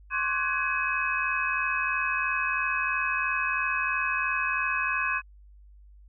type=tone cluster; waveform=sine; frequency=1064 / 1147 / 1512 / 1665 / 2542 Hz; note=C6 / D6 / F#6 / G#6 / D#7; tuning=+29 / -41 / +37 / +4 / +36 cents; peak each=-32 / -34 / -32 / -31 / -29 dBFS; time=0.1-5.22 s; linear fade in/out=50 ms; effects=added 50 Hz sine -49 dBFS peak until 6.08 s

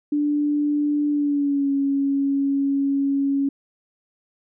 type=tone with pitch glide; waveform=sine; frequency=293.7 to 277.4 Hz; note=D4 to C#4; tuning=0 to +1 cents; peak=-18 dBFS; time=0.12-3.49 s; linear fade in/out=5 ms; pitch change=-99 cents; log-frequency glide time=1.1-1.71 s; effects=none

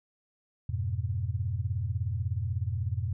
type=chord; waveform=sine; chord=F diminished; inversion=none; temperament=equal; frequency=87.31 / 103.83 / 123.47 Hz; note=F2 / Ab2 / Cb3; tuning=0 / 0 / 0 cents; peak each=-32 / -32 / -34 dBFS; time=0.69-3.13 s; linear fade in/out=5 ms; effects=none

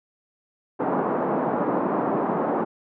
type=band-pass noise; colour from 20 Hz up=pink; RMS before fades=-24 dBFS; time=0.79-2.65 s; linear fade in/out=20 ms; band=210 to 1100 Hz; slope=24 dB/octave; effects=none

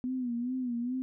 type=tone with vibrato; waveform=sine; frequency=246.9 Hz; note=B3; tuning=in tune; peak=-30 dBFS; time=0.04-1.02 s; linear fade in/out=0 ms; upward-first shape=sine; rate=2.4 Hz; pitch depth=85 cents each way; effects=none

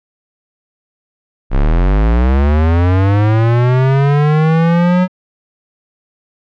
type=linear sweep; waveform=square; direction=up; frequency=30.87 to 184.8 Hz; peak=-9 dBFS; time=1.5-5.08 s; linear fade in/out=50 ms; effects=low-pass 2000 Hz 12 dB/octave

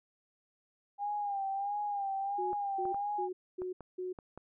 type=tone with vibrato; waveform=sine; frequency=804 Hz; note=G5; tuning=44 cents sharp; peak=-32 dBFS; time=0.98-3.29 s; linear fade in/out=50 ms; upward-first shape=sine; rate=1.5 Hz; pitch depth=57 cents each way
type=tone bursts; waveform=sine; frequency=366.6 Hz; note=F#4; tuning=16 cents flat; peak=-35 dBFS; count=5; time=2.38-4.13 s; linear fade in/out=10 ms; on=150 ms; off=250 ms
type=clicks; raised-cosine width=1 ms; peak=-32 dBFS; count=7; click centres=2.531 / 2.854 / 2.945 / 3.619 / 3.807 / 4.188 / 4.376 s
effects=none

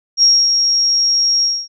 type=tone with ADSR envelope; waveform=sine; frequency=5588 Hz; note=F8; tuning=in tune; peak=-6 dBFS; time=0.17-1.68 s; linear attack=56 ms; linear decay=250 ms; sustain=-5 dB; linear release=250 ms; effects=none

